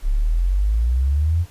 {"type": "exponential sweep", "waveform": "sine", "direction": "up", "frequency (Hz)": [33, 89], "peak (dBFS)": -15, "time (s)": [0.02, 1.46], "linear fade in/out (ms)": 50, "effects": ["pink hiss -49 dBFS RMS until 1.5 s", "resampled to 32000 Hz"]}